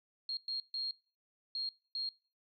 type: tone bursts at uneven times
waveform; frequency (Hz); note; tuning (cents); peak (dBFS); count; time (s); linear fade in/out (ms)
sine; 4245; C8; +24; -35; 5; 0.29-0.37 / 0.48-0.6 / 0.74-0.91 / 1.55-1.69 / 1.95-2.09; 2
effects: noise-tail reverb RT60 0.4 s tail -24 dB re dry